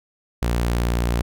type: tone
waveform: sawtooth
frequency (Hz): 59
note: A#1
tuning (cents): +22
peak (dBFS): -15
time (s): 0.42-1.22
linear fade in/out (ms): 5
effects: none